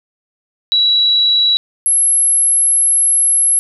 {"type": "tone pair in turn", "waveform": "sine", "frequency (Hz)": [3910, 11059], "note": ["B7", "F9"], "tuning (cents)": [-18, -18], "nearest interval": "octave + tritone", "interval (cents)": 1800, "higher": "second", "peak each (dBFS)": -9, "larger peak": "neither", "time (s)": [[0.72, 1.57], [1.86, 3.59]], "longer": "second", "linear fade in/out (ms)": 0, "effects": []}